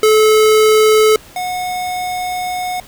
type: tone pair in turn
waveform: square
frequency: 432.6 / 729 Hz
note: A4 / F#5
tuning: -29 / -26 cents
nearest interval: major sixth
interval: 903 cents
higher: second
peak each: -8 / -19 dBFS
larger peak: first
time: 0.03-1.16 / 1.36-2.8 s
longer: second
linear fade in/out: 2 ms
effects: pink hiss -40 dBFS RMS until 2.87 s